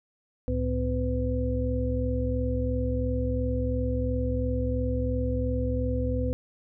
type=tone cluster; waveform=sine; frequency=66.3 / 109.2 / 252.6 / 503 Hz; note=C2 / A2 / B3 / B4; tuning=+23 / -13 / +39 / +32 cents; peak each=-28 / -31 / -31 / -31 dBFS; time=0.48-6.33 s; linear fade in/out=0 ms; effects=none